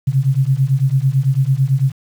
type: beating tone pair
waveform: sine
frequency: 129.9 / 138.9 Hz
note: C3 / C#3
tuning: -12 / +4 cents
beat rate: 9 Hz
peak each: -15 dBFS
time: 0.07-1.92 s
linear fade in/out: 10 ms
effects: 7-bit

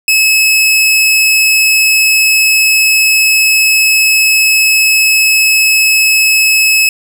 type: tone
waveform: sawtooth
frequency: 2585 Hz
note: E7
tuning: 34 cents flat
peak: -3 dBFS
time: 0.08-6.89 s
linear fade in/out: 2 ms
effects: none

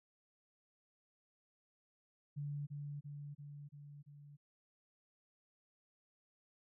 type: tone with echo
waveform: sine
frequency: 144.7 Hz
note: D3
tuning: 25 cents flat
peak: -39 dBFS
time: 2.36-2.67 s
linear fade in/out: 20 ms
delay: 340 ms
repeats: 5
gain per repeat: -3 dB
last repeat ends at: 4.37 s
effects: none

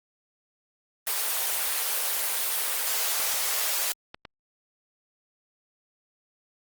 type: high-pass noise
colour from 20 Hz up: white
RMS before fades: -27 dBFS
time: 1.07-3.92 s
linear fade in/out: 0 ms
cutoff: 480 Hz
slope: 24 dB/octave
type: clicks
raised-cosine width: 0.3 ms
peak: -23 dBFS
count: 4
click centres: 3.198 / 3.339 / 4.145 / 4.252 s
effects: Opus 24 kbps

